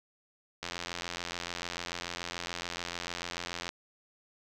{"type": "click train", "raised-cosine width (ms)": 0.2, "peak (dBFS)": -18, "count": 267, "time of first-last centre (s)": [0.63, 3.691], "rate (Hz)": 86.9, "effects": []}